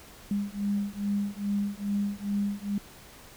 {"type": "beating tone pair", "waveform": "sine", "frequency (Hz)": [201.4, 203.8], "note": ["G3", "G#3"], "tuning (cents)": [47, -32], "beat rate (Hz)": 2.4, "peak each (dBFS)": -30, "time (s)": [0.31, 2.78], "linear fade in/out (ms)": 2, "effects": ["pink hiss -50 dBFS RMS until 3.36 s"]}